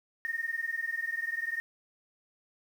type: tone pair together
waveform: sine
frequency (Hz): 1829.8 / 1850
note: A#6 / A#6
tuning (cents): -33 / -14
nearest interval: unison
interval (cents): 19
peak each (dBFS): -34 / -34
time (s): 0.25-1.6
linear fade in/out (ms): 0
effects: 9-bit